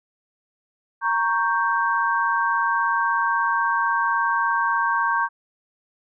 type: chord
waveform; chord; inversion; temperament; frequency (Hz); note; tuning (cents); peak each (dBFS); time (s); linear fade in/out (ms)
sine; G diminished; first; equal; 932.3 / 1108.7 / 1568; Bb5 / Db6 / G6; 0 / 0 / 0; -23; 1.01-5.29; 50
effects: none